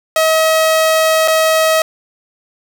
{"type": "tone with dropouts", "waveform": "sawtooth", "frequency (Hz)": 638, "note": "D#5", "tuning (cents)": 43, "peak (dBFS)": -6, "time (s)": [0.16, 1.82], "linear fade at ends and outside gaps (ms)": 2, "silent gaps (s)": [1.277, 1.281], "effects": []}